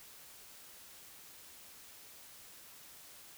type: silence
effects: white hiss -55 dBFS RMS until 3.37 s